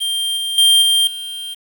square tone with level steps, 3180 Hz, G7, 24 cents sharp, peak -18 / -20 / -9 / -12 / -26 dBFS, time 0-1.55 s, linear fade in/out 20 ms, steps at 0.37 / 0.58 / 0.82 / 1.07 s, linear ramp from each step 2 ms, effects 7-bit

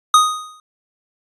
square tone with exponential decay, 1245 Hz, D#6, 1 cent sharp, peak -6 dBFS, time 0.14-0.6 s, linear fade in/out 2 ms, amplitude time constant 99 ms, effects resampled to 24000 Hz

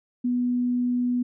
sine tone, 245.9 Hz, B3, 7 cents flat, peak -21 dBFS, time 0.24-1.23 s, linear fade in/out 10 ms, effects none

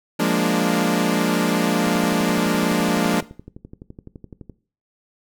sawtooth chord, Bb dominant seventh, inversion second, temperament equal, 174.61 / 207.7 / 233.1 / 293.7 Hz, F3 / Ab3 / Bb3 / D4, 0 / 0 / 0 / 0 cents, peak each -19 dBFS, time 0.19-3.21 s, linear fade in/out 10 ms
click train, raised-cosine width 3 ms, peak -24 dBFS, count 32, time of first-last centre 1.87-4.497 s, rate 11.8 Hz
effects noise-tail reverb RT60 0.4 s tail -18 dB re dry

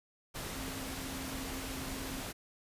sine tone in noise, 265.2 Hz, C4, 23 cents sharp, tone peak -44 dBFS, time 0.55-2.23 s, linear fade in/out 20 ms, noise pink, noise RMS -41 dBFS, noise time 0.34-2.33 s, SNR -6 dB, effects resampled to 32000 Hz

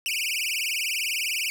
sawtooth tone with vibrato, 2589 Hz, E7, 32 cents flat, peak -22 dBFS, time 0.06-1.5 s, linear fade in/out 0 ms, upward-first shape triangle, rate 20 Hz, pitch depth 290 cents each way, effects none

